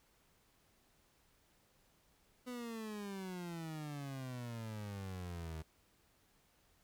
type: exponential sweep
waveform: 30% pulse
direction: down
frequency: 251.8 to 77.6 Hz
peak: -40 dBFS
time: 2.46-5.63 s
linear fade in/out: 20 ms
effects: pink hiss -72 dBFS RMS until 6.83 s